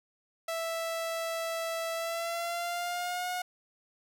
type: tone with pitch glide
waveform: sawtooth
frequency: 659.3 to 723.1 Hz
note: E5 to F#5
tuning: 0 to -40 cents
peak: -28 dBFS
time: 0.48-3.42 s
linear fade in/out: 5 ms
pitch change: +160 cents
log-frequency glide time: 1.94-3.29 s
effects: none